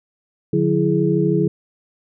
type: tone cluster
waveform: sine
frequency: 148.3 / 181.1 / 331.7 / 417.9 Hz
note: D3 / F#3 / E4 / G#4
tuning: +17 / -37 / +11 / +11 cents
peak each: -20 dBFS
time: 0.53-1.48 s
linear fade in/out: 5 ms
effects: none